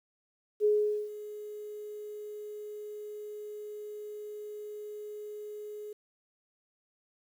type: tone with ADSR envelope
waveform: sine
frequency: 420.2 Hz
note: G#4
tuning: 20 cents sharp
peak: -21 dBFS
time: 0.6-5.93 s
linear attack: 47 ms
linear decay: 440 ms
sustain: -18 dB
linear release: 5 ms
effects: 10-bit